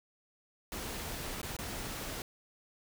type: noise with dropouts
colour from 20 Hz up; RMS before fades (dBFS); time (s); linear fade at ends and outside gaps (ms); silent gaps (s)
pink; -40; 0.72-2.22; 1; 1.416-1.43 / 1.566-1.588
effects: none